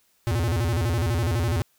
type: tone with vibrato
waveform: square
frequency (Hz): 99.3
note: G2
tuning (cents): +23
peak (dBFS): -22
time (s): 0.27-1.62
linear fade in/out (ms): 0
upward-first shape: square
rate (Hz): 12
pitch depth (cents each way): 300
effects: white hiss -65 dBFS RMS until 1.78 s